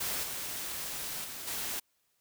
white noise with level steps, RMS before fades -34 / -38 / -42 / -36 dBFS, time 0-1.8 s, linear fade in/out 10 ms, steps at 0.23 / 1.24 / 1.47 s, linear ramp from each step 5 ms, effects white hiss -75 dBFS RMS until 2.2 s

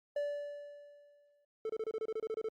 triangle tone with exponential decay, 580 Hz, D5, 22 cents flat, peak -29 dBFS, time 0.16-1.45 s, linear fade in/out 5 ms, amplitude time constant 280 ms
triangle tone bursts, 440.6 Hz, A4, 2 cents sharp, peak -32 dBFS, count 12, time 1.65-2.487 s, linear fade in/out 2 ms, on 45 ms, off 27 ms
effects Opus 48 kbps

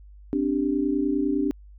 sine chord, C suspended second, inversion none, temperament equal with one note detuned, 261.6 / 291.5 / 392 Hz, C4 / D4 / G4, 0 / -13 / 0 cents, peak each -27 / -23 / -29 dBFS, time 0.33-1.51 s, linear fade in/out 0 ms, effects added 50 Hz sine -44 dBFS peak until 1.78 s

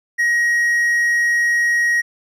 triangle tone, 1890 Hz, A#6, 23 cents sharp, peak -12 dBFS, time 0.18-2.02 s, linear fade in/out 20 ms, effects none

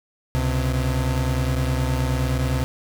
35% pulse tone pair together, 68.9 / 128.13 Hz, C#2 / C3, -10 / -36 cents, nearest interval major seventh, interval 1074 cents, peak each -21 dBFS, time 0.35-2.64 s, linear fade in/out 0 ms, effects none

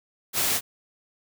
white noise, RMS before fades -24 dBFS, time 0.33-0.61 s, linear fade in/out 50 ms, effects none

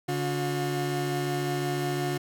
30% pulse tone pair together, 142.4 / 358.8 Hz, C#3 / F4, +47 / +47 cents, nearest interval octave + major third, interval 1600 cents, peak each -27 dBFS, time 0.08-2.18 s, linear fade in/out 10 ms, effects none

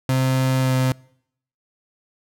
35% pulse tone with pitch glide, 130.81 to 129.53 Hz, C3 to C3, 0 to -17 cents, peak -15 dBFS, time 0.09-0.92 s, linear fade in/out 2 ms, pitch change -17 cents, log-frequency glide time 0.6-0.74 s, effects noise-tail reverb RT60 0.7 s tail -25 dB re dry

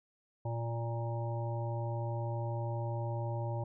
harmonic tone, 116.54 Hz, A#2, in tune, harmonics 1 / 3 / 5 / 7 / 8, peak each -34 / -45 / -42 / -45 / -46 dBFS, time 0.45-3.64 s, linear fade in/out 5 ms, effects none

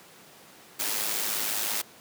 white noise with amplitude modulation, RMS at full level -27 dBFS, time 0.79-1.82 s, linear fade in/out 10 ms, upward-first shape sine, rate 106 Hz, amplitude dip 50%, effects pink hiss -51 dBFS RMS until 2 s + high-pass 200 Hz 12 dB/octave

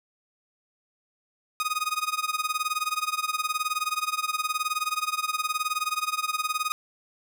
sawtooth tone with tremolo, 1244.5 Hz, D#6, in tune, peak -19 dBFS, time 1.6-6.72 s, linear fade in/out 0 ms, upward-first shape sine, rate 19 Hz, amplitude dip 90%, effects none

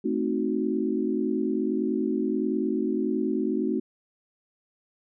sine chord, A diminished seventh, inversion none, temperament equal, 220 / 261.6 / 311.1 / 370 Hz, A3 / C4 / Eb4 / Gb4, 0 / 0 / 0 / 0 cents, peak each -29 dBFS, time 0.04-3.8 s, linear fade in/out 10 ms, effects none

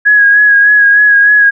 sine tone with vibrato, 1661.2 Hz, G#6, in tune, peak -3 dBFS, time 0.05-1.51 s, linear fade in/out 20 ms, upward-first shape sine, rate 3.3 Hz, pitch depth 29 cents each way, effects none

